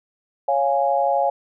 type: chord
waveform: sine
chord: Db major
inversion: none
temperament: equal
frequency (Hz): 554.4 / 698.5 / 830.6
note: Db5 / F5 / Ab5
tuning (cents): 0 / 0 / 0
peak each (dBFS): -21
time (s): 0.48-1.3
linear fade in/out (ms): 5
effects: none